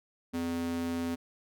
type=tone with high-pass filter; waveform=square; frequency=84.5 Hz; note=E2; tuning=43 cents sharp; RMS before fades=-33 dBFS; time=0.33-1.16 s; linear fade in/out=20 ms; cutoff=200 Hz; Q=8.9; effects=none